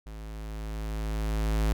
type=tone with level ramp; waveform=square; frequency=53.6 Hz; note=A1; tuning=45 cents flat; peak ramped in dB=-40 to -23 dBFS; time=0.06-1.73 s; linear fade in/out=5 ms; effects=none